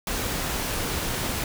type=noise; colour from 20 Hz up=pink; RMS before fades=-28 dBFS; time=0.07-1.44 s; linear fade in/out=2 ms; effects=none